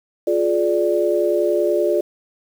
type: chord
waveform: sine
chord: D diminished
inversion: first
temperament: just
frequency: 352.4 / 422.9 / 587.3 Hz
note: F4 / Ab4 / D5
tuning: +16 / +31 / 0 cents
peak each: -19 / -21 / -19 dBFS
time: 0.27-2.01 s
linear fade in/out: 5 ms
effects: 7-bit